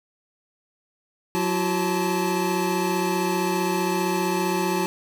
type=tone cluster; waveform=square; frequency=182.6 / 341.2 / 376.5 / 871 Hz; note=F#3 / F4 / F#4 / A5; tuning=-23 / -40 / +30 / -18 cents; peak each=-28 dBFS; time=1.35-4.86 s; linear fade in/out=0 ms; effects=none